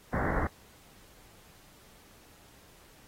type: low-pass noise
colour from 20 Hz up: pink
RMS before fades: -30 dBFS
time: 0.13-0.47 s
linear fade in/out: 2 ms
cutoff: 2000 Hz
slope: 96 dB/octave
effects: pink hiss -58 dBFS RMS until 3.07 s + AAC 48 kbps